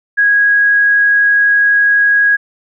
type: tone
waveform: sine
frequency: 1652 Hz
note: G#6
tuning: 10 cents flat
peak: -7 dBFS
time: 0.17-2.37 s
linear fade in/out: 20 ms
effects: none